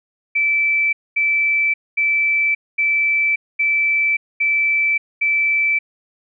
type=tone bursts; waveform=sine; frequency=2321 Hz; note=D7; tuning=21 cents flat; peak=-14 dBFS; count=7; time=0.35-5.79 s; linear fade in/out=10 ms; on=580 ms; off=230 ms; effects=none